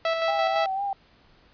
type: tone with tremolo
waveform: sawtooth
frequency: 657 Hz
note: E5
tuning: 6 cents flat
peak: -18 dBFS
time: 0.05-0.66 s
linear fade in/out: 2 ms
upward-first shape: square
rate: 5.9 Hz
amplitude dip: 35%
type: tone with vibrato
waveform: sine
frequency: 784 Hz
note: G5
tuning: in tune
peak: -25 dBFS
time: 0.28-0.93 s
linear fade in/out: 2 ms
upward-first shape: sine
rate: 4 Hz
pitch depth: 50 cents each way
effects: pink hiss -58 dBFS RMS until 1.53 s + resampled to 11025 Hz